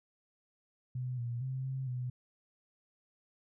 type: tone with pitch steps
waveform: sine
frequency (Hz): 126.3 / 119.3 / 131.1 / 132.5 / 125.1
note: B2 / A#2 / C3 / C3 / B2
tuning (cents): +39 / +41 / +4 / +22 / +23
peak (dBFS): -34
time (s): 0.95-2.1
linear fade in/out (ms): 5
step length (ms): 230
effects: none